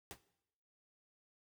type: noise with exponential decay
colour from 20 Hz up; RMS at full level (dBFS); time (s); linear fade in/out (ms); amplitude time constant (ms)
pink; -43; 0.11-0.2; 0; 18
effects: noise-tail reverb RT60 0.8 s tail -17 dB re dry